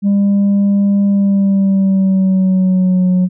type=tone with pitch glide; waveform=sine; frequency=200.3 to 182.62 Hz; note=G3 to F#3; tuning=+38 to -22 cents; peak=-6 dBFS; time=0.02-3.29 s; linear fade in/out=50 ms; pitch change=-160 cents; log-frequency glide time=1.05-3.08 s; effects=tanh soft clip ceiling -8 dBFS